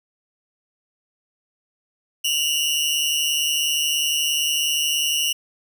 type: tone pair together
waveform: sawtooth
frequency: 2794 / 2945 Hz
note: F7 / F#7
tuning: 0 / -9 cents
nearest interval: minor second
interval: 91 cents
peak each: -19 dBFS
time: 2.24-5.33 s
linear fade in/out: 10 ms
effects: none